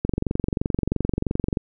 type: click train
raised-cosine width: 3 ms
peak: -9 dBFS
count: 36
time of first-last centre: 0.05-1.572 s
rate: 23 Hz
effects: none